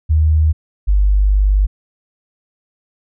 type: tone pair in turn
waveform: sine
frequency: 77.9 / 49.64 Hz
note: D#2 / G1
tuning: +3 / +22 cents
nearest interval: minor sixth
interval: 781 cents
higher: first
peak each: -9 dBFS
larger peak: neither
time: 0.09-0.53 / 0.87-1.67 s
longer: second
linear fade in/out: 20 ms
effects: none